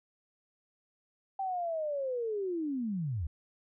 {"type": "linear sweep", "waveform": "sine", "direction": "down", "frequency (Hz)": [784, 68.8], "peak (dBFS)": -31, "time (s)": [1.39, 3.27], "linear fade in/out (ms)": 5, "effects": []}